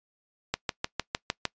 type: click train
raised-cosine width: 0.2 ms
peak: -9 dBFS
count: 7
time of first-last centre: 0.54-1.453 s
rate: 6.57 Hz
effects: noise-tail reverb RT60 0.1 s tail -22 dB re dry + resampled to 16000 Hz